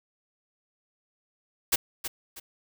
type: noise with echo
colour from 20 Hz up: white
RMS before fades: -22 dBFS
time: 1.72-1.76 s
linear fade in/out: 10 ms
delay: 320 ms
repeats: 2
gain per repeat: -10 dB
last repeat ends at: 2.4 s
effects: none